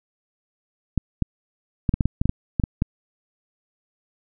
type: clicks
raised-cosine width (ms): 5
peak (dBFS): -7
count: 12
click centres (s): 0.977 / 1.223 / 1.892 / 1.94 / 2.008 / 2.056 / 2.215 / 2.256 / 2.294 / 2.598 / 2.638 / 2.821
effects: none